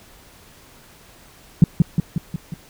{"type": "tone with echo", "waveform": "sine", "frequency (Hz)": 164.81, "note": "E3", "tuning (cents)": 0, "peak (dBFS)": -4, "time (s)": [1.62, 1.64], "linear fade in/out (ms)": 2, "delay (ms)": 180, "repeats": 5, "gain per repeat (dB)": -4, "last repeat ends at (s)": 2.54, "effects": ["pink hiss -48 dBFS RMS until 2.69 s"]}